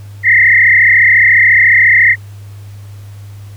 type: tone with frequency modulation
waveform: sine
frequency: 1975.5 Hz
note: B6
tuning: in tune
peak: -4 dBFS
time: 0.23-2.16 s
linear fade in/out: 50 ms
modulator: 34.2 Hz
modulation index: 4.1
effects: added 101 Hz sine -28 dBFS peak until 3.56 s + pink hiss -45 dBFS RMS until 3.56 s